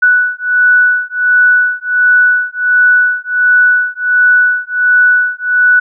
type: beating tone pair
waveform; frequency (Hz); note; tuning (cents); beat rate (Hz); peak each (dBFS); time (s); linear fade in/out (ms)
sine; 1480 / 1481.4; F#6 / F#6; 0 / +2; 1.4; -10; 0.02-5.8; 10
effects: none